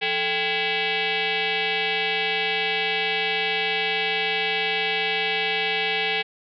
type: tone with frequency modulation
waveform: sine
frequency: 175.3 Hz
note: F3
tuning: 7 cents sharp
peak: -21 dBFS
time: 0.01-6.23 s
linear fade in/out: 20 ms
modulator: 613 Hz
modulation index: 5.3
effects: none